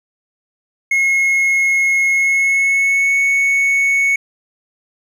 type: tone with pitch glide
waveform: triangle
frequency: 2167 to 2215 Hz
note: C#7 to C#7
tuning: -40 to -2 cents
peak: -10 dBFS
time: 0.91-4.16 s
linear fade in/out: 5 ms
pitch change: +38 cents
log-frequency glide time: 2.1-3.17 s
effects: none